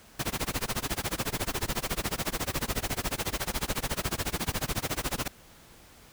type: noise with tremolo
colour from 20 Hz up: pink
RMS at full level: -28 dBFS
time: 0.19-5.28 s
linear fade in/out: 5 ms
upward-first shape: sine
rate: 14 Hz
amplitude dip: 100%
effects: pink hiss -54 dBFS RMS until 6.12 s